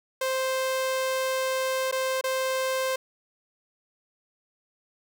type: tone with dropouts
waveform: sawtooth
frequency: 523.3 Hz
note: C5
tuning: in tune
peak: -21 dBFS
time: 0.21-2.96 s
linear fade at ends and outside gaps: 5 ms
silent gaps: 1.914-1.924 / 2.212-2.239 s
effects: none